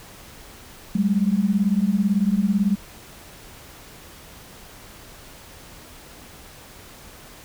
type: beating tone pair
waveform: sine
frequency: 191.6 / 209.6 Hz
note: G3 / G#3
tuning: -39 / +16 cents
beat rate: 18 Hz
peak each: -20 dBFS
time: 0.95-2.76 s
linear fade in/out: 5 ms
effects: pink hiss -44 dBFS RMS until 7.44 s